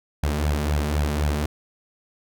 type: tone with flanger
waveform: sawtooth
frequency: 74 Hz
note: D2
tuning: 14 cents sharp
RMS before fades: -23 dBFS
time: 0.23-1.46 s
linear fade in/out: 5 ms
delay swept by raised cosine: 1.2 to 5.1 ms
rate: 3.9 Hz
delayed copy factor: +0.7
effects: none

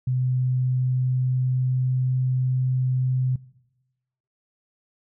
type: tone with pitch glide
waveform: sine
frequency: 127.4 to 128.43 Hz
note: C3 to C3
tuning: -46 to -32 cents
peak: -20 dBFS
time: 0.07-3.36 s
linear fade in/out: 5 ms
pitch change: +14 cents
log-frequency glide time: 0.39-2.29 s
effects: noise-tail reverb RT60 1.0 s tail -21 dB re dry

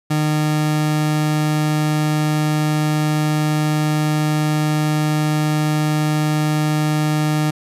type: tone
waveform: 30% pulse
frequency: 152.4 Hz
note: D#3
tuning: 36 cents flat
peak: -13 dBFS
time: 0.1-7.51 s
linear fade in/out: 10 ms
effects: resampled to 32000 Hz

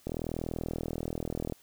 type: click train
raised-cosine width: 2 ms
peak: -20 dBFS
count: 60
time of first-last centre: 0.07-1.523 s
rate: 40.6 Hz
effects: white hiss -61 dBFS RMS until 1.62 s

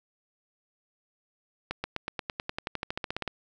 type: accelerating click train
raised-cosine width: 0.3 ms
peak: -15 dBFS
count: 19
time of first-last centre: 1.71-3.277 s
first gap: 130 ms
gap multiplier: 0.95
effects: none

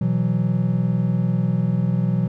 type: chord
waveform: triangle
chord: B suspended fourth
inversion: none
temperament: equal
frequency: 123.47 / 164.81 / 185 Hz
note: B2 / E3 / F#3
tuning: 0 / 0 / 0 cents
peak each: -20 dBFS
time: 0.01-2.28 s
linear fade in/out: 5 ms
effects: none

